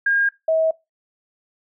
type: tone pair in turn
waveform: sine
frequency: 1619 / 642.5 Hz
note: G#6 / E5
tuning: -45 / -45 cents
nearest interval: octave + major third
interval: 1600 cents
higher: first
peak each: -15 dBFS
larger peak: neither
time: 0.06-0.29 / 0.48-0.71 s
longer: neither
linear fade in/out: 5 ms
effects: noise-tail reverb RT60 0.2 s tail -20 dB re dry